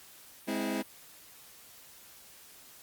sawtooth chord, Ab augmented, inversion none, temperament just, 207.7 / 259.6 / 324.5 Hz, Ab3 / C4 / E4, 0 / -13 / -27 cents, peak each -31 dBFS, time 0.47-0.83 s, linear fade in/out 20 ms, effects white hiss -54 dBFS RMS until 2.82 s + Opus 48 kbps

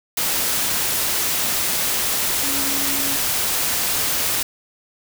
sine tone in noise, 277.2 Hz, C#4, in tune, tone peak -30 dBFS, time 2.43-3.16 s, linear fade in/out 5 ms, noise white, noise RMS -21 dBFS, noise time 0.17-4.43 s, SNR -12 dB, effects none

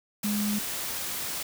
sine tone in noise, 207.7 Hz, G#3, in tune, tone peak -26 dBFS, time 0.24-0.59 s, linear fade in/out 5 ms, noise white, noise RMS -33 dBFS, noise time 0.23-1.43 s, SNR +4 dB, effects none

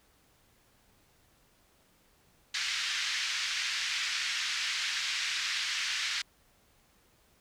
pink band-pass noise, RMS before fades -33 dBFS, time 2.54-6.22 s, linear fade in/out 5 ms, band 1700 to 5900 Hz, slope 24 dB/octave, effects pink hiss -66 dBFS RMS until 7.4 s

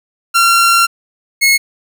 sawtooth tone pair in turn, 1371 / 2177 Hz, F6 / C#7, -32 / -32 cents, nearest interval minor sixth, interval 800 cents, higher second, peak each -4 dBFS, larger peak neither, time 0.34-0.87 / 1.41-1.58 s, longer first, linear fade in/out 20 ms, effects none

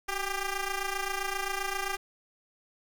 10% pulse ring-modulated tone, 396.2 Hz, G4, 18 cents sharp, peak -19 dBFS, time 0.08-1.97 s, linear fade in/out 10 ms, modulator 410 Hz, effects none

